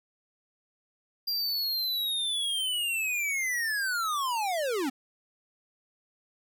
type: linear sweep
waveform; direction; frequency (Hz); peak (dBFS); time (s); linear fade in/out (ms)
square; down; 4800 to 245.1; -28; 1.27-4.9; 10
effects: none